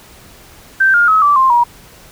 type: tone with pitch steps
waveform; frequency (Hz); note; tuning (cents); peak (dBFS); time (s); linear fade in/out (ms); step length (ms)
sine; 1560 / 1414.1 / 1281.8 / 1161.9 / 1053.3 / 954.8; G6 / F6 / E6 / D6 / C6 / A#5; -9 / +21 / -49 / -19 / +11 / +41; -7; 0.8-1.64; 10; 140
effects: pink hiss -41 dBFS RMS until 2.11 s